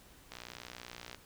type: click train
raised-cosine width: 0.2 ms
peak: -27 dBFS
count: 51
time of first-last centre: 0.32-1.146 s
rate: 60.5 Hz
effects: pink hiss -59 dBFS RMS until 1.25 s